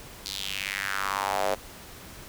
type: tone with high-pass filter sweep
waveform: square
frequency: 49 Hz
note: G1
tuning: in tune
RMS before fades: -30 dBFS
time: 0.25-1.55 s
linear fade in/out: 10 ms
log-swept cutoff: 4400 to 550 Hz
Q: 3.3
effects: pink hiss -45 dBFS RMS until 2.28 s